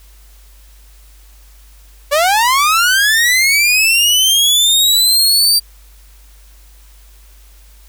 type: linear sweep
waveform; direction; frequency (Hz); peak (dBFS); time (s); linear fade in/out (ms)
sawtooth; up; 554.4 to 4699; -6; 2.11-5.6; 20
effects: added 50 Hz sine -40 dBFS peak until 7.88 s + white hiss -49 dBFS RMS until 7.88 s